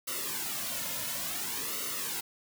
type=noise with flanger; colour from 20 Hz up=white; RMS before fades=-35 dBFS; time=0.07-2.21 s; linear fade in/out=10 ms; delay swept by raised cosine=1.2 to 2.6 ms; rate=0.57 Hz; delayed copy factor=-0.8; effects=none